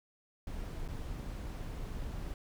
brown noise with dropouts, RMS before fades -40 dBFS, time 0.47-2.34 s, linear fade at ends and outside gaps 2 ms, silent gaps 0.879-0.885 s, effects none

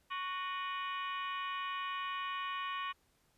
harmonic tone with a mistuned harmonic, 370 Hz, F#4, in tune, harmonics 3 / 4 / 5 / 6 / 7 / 8 / 9 / 10, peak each -38 / -50 / -45 / -54 / -46 / -46 / -57 / -58 dBFS, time 0.1-2.93 s, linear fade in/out 20 ms, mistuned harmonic 7, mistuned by -89 cents, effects pink hiss -73 dBFS RMS until 3.37 s + resampled to 32000 Hz

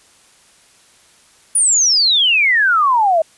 sine exponential sweep, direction down, 9800 to 623 Hz, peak -10 dBFS, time 1.55-3.22 s, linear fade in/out 5 ms, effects white hiss -50 dBFS RMS until 3.37 s + resampled to 24000 Hz

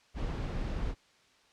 brown noise, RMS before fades -34 dBFS, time 0.14-0.95 s, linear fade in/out 50 ms, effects white hiss -64 dBFS RMS until 1.52 s + low-pass 5000 Hz 12 dB/octave

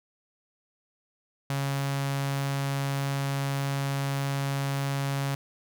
sawtooth tone with notch filter, 138.59 Hz, C#3, in tune, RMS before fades -29 dBFS, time 1.5-5.35 s, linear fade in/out 2 ms, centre 350 Hz, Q 1.3, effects none

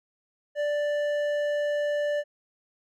sine tone with hard clipping, 587.3 Hz, D5, in tune, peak -26 dBFS, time 0.55-2.24 s, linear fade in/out 50 ms, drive 8 dB, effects none

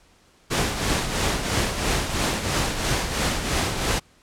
pink noise with tremolo, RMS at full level -21 dBFS, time 0.5-4 s, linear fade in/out 20 ms, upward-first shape triangle, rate 3 Hz, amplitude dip 60%, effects pink hiss -57 dBFS RMS until 4.22 s + low-pass 9000 Hz 12 dB/octave

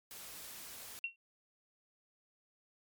white noise, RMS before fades -49 dBFS, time 0.11-0.99 s, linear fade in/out 0 ms
sine tone with exponential decay, 2733 Hz, F7, 38 cents flat, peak -31 dBFS, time 1.04-1.16 s, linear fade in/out 2 ms, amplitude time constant 25 ms
effects MP3 96 kbps

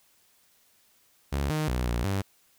sawtooth tone with pitch steps, 70 / 154.2 / 62.1 / 59.2 / 97.8 Hz, C#2 / D#3 / B1 / A#1 / G2, +18 / -15 / +10 / +27 / -4 cents, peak -22 dBFS, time 1.32-2.22 s, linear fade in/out 10 ms, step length 180 ms, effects white hiss -64 dBFS RMS until 2.58 s

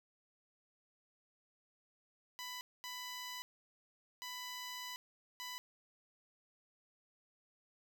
10% pulse tone bursts at uneven times, 995 Hz, B5, 13 cents sharp, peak -35 dBFS, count 4, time 2.39-2.61 / 2.84-3.42 / 4.22-4.96 / 5.4-5.58 s, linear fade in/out 0 ms, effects none

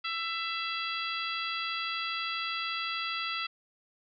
harmonic tone with a mistuned harmonic, 667 Hz, E5, 20 cents sharp, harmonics 2 / 3 / 4 / 5 / 6 / 7, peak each -36 / -40 / -37 / -38 / -43 / -42 dBFS, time 0.04-3.47 s, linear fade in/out 10 ms, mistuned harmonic 7, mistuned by +19 cents, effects none

